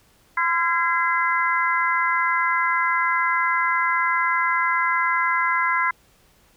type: harmonic tone with a mistuned harmonic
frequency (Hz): 341.1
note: F4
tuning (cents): -41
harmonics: 3 / 4 / 5 / 6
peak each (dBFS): -22 / -25 / -25 / -24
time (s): 0.37-5.91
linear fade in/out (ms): 5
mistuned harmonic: 5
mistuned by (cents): -59
effects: pink hiss -58 dBFS RMS until 6.56 s